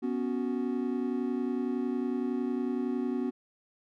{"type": "chord", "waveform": "triangle", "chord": "B suspended second", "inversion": "none", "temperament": "just", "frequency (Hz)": [246.9, 277.8, 370.4], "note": ["B3", "C#4", "F#4"], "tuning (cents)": [0, 4, 2], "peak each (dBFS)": [-29, -32, -33], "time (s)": [0.02, 3.31], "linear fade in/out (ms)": 20, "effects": []}